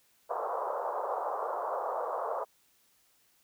pink band-pass noise, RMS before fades -34 dBFS, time 0.29-2.45 s, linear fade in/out 20 ms, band 470 to 1200 Hz, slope 48 dB/octave, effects white hiss -68 dBFS RMS until 3.43 s

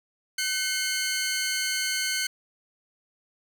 15% pulse tone pair together, 1520 / 2150 Hz, F#6 / C7, +46 / +47 cents, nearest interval tritone, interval 601 cents, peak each -22 dBFS, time 0.38-2.27 s, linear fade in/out 5 ms, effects none

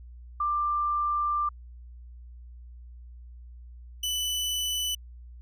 sine / sawtooth tone pair in turn, 1185 / 2986 Hz, D6 / F#7, +15 / +15 cents, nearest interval octave + major third, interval 1600 cents, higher second, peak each -24 dBFS, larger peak neither, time 0.4-1.49 / 4.03-4.95 s, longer first, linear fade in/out 5 ms, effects added 60 Hz sine -43 dBFS peak until 5.41 s

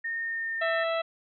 sine tone with pitch glide, 1834 to 1808.8 Hz, A#6 to A6, -29 to +47 cents, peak -29 dBFS, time 0.04-0.84 s, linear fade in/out 10 ms, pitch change -24 cents, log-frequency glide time 0.21-0.68 s
harmonic tone, 659.3 Hz, E5, in tune, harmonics 1 / 2 / 3 / 4 / 5 / 6, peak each -27 / -33 / -37 / -39 / -41 / -43 dBFS, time 0.61-1.02 s, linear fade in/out 10 ms
effects none

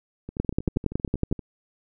two click trains, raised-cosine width 3 ms, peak -22 / -9 dBFS, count 15 / 11, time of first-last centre 0.29-1.392 / 0.4-1.326 s, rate 12.7 / 10.8 Hz, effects none

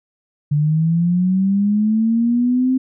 sine linear sweep, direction up, 144.8 to 261.8 Hz, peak -13 dBFS, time 0.51-2.78 s, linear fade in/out 10 ms, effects none

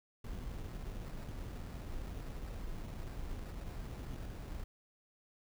brown noise with sample-and-hold, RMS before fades -43 dBFS, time 0.24-4.64 s, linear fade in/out 5 ms, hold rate 3150 Hz, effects none

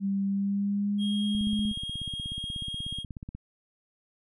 sine tone with pitch glide, 196.8 to 210.9 Hz, G3 to G#3, +7 to +27 cents, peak -25 dBFS, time 0-1.74 s, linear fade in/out 50 ms, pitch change +120 cents, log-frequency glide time 0.26-1.57 s
triangle tone, 3258 Hz, G#7, 34 cents flat, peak -32 dBFS, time 0.98-3.05 s, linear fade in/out 50 ms
click train, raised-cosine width 5 ms, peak -26 dBFS, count 34, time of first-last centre 1.35-3.35 s, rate 16.5 Hz
effects resampled to 32000 Hz

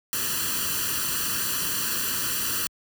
white noise with comb filter, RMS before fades -27 dBFS, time 0.13-2.67 s, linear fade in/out 0 ms, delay 0.68 ms, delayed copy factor +0.9, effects high-pass 60 Hz 12 dB/octave

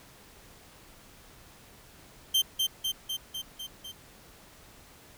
40% pulse tone with echo, 3136 Hz, G7, in tune, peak -21 dBFS, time 2.34-2.42 s, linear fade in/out 10 ms, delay 250 ms, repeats 6, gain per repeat -3 dB, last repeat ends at 3.92 s, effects pink hiss -54 dBFS RMS until 5.17 s

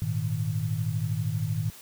sine chord, Ab suspended second, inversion none, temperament equal, 103.83 / 116.54 / 155.56 Hz, Ab2 / Bb2 / Eb3, 0 / 0 / 0 cents, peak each -30 dBFS, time 0.02-1.7 s, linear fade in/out 0 ms, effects white hiss -48 dBFS RMS until 1.81 s

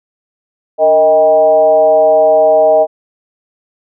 sine tone with frequency modulation, 628 Hz, D#5, 16 cents sharp, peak -5 dBFS, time 0.78-2.87 s, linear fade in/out 50 ms, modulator 168 Hz, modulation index 0.74, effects none

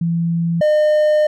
sine / triangle tone pair in turn, 168.2 / 607.1 Hz, E3 / D#5, +35 / -43 cents, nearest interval octave + minor seventh, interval 2222 cents, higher second, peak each -15 / -9 dBFS, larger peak second, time 0.01-0.61 / 0.61-1.27 s, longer second, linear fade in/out 5 ms, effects none

